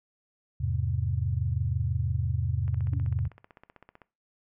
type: chord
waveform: sine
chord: E augmented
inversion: none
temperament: just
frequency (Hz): 82.41 / 103.01 / 128.76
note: E2 / G#2 / B#2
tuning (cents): 0 / -14 / -27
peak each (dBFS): -30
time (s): 0.6-3.28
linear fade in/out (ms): 10
type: click train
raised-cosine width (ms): 0.5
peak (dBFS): -34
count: 22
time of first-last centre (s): 2.68-4.018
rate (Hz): 15.7
type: tone with exponential decay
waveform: sine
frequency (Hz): 280.4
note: C#4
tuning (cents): +20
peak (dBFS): -36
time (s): 2.93-3.17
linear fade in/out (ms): 1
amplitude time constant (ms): 51
effects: noise-tail reverb RT60 0.3 s tail -20 dB re dry